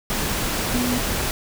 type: tone in noise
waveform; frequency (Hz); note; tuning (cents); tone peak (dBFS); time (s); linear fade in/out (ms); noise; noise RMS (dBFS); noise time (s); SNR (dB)
sine; 246.6; B3; -2; -22; 0.74-0.98; 0; pink; -24; 0.1-1.31; -1
effects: none